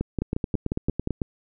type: two click trains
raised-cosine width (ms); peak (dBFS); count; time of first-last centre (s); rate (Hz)
3; -12 / -12; 10 / 7; 0.22-1.218 / 0.01-1.074; 9.02 / 5.64
effects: none